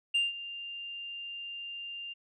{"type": "tone with ADSR envelope", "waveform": "sine", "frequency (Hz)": 2794, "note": "F7", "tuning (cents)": 0, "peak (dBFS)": -21, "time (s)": [0.14, 2.14], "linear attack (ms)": 12, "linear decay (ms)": 170, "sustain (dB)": -17, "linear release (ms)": 19, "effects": ["tanh soft clip ceiling -23 dBFS"]}